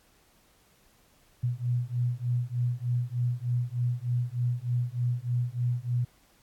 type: beating tone pair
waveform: sine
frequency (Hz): 120.5 / 123.8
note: B2 / B2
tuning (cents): -42 / +5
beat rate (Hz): 3.3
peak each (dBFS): -29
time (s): 1.43-6.05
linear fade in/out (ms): 10
effects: pink hiss -63 dBFS RMS until 6.42 s + AAC 64 kbps